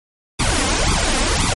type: noise with flanger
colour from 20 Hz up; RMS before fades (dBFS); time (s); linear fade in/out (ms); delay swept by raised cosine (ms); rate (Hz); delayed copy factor
pink; -17; 0.39-1.54; 10; 0.83 to 3.83; 1.9; +1
effects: MP3 48 kbps